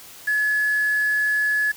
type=tone with quantisation; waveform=sine; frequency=1704 Hz; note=G#6; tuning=44 cents sharp; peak=-18 dBFS; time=0.27-1.72 s; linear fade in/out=10 ms; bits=6; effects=white hiss -43 dBFS RMS until 1.76 s